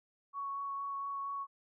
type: tone with vibrato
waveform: sine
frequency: 1113 Hz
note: C#6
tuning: 7 cents sharp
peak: -36 dBFS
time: 0.33-1.47 s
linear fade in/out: 50 ms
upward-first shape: sine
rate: 4.3 Hz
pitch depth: 9 cents each way
effects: none